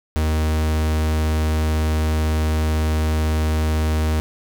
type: tone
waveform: 45% pulse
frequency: 78 Hz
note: D#2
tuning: 5 cents sharp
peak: -17 dBFS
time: 0.16-4.2 s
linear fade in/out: 0 ms
effects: none